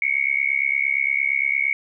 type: tone with amplitude modulation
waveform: sine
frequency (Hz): 2213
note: C#7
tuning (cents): -3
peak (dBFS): -14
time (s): 0.02-1.73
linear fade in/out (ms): 2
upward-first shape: sine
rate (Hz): 68.7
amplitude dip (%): 100
effects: none